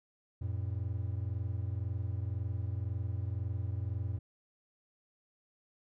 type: tone pair together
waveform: triangle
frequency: 90.07 / 112 Hz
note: F#2 / A2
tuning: -46 / +31 cents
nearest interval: major third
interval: 377 cents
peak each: -33 / -35 dBFS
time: 0.41-4.19 s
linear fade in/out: 10 ms
effects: none